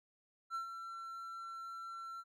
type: tone with ADSR envelope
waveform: triangle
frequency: 1351 Hz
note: E6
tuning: 42 cents sharp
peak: -34 dBFS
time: 0.5-2.24 s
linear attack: 49 ms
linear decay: 110 ms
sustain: -8 dB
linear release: 45 ms
effects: none